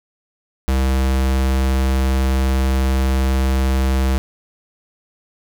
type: tone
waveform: square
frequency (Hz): 65.9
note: C2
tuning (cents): +13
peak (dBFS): -15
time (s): 0.68-4.18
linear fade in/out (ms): 0
effects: none